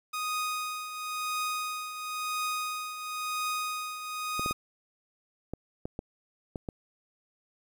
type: tone with tremolo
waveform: sawtooth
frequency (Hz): 1244.5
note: D#6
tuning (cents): 0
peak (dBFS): -25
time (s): 0.13-4.53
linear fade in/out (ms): 10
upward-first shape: triangle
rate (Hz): 0.97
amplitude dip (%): 65
type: clicks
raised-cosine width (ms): 2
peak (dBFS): -21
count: 8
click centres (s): 4.395 / 4.461 / 4.51 / 5.536 / 5.855 / 5.991 / 6.558 / 6.688
effects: 10-bit